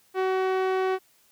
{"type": "tone with low-pass filter", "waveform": "sawtooth", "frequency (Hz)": 376.5, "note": "F#4", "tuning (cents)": 30, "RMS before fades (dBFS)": -25, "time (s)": [0.14, 0.99], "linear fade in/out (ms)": 50, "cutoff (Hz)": 2200, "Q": 0.6, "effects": ["white hiss -62 dBFS RMS until 1.31 s"]}